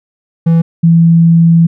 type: tone pair in turn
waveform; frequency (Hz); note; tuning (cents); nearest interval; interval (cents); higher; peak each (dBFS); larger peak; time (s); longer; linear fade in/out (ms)
triangle / sine; 165.6 / 166.66; E3 / E3; +8 / +19; unison; 11; second; -3; neither; 0.46-0.62 / 0.83-1.67; second; 10
effects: none